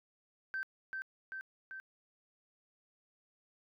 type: tone with echo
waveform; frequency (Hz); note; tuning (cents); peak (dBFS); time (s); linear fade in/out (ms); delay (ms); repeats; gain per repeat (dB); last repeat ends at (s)
sine; 1552; G6; -18; -34; 0.54-0.63; 0; 390; 3; -3; 1.8
effects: tanh soft clip ceiling -31 dBFS